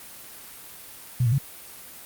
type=tone with pitch steps; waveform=sine; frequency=124.4 / 114.6 / 136.9 Hz; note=B2 / A#2 / C#3; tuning=+13 / -29 / -21 cents; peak=-18 dBFS; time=1.2-1.383 s; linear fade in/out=5 ms; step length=61 ms; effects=white hiss -43 dBFS RMS until 2.05 s + Opus 32 kbps